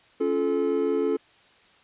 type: chord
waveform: triangle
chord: Db augmented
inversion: none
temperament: just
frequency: 277.2 / 346.5 / 433.1 Hz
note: Db4 / F4 / A4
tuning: 0 / -14 / -27 cents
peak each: -26 / -26 / -22 dBFS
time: 0.2-1.17 s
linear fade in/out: 10 ms
effects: white hiss -57 dBFS RMS until 1.83 s + resampled to 8000 Hz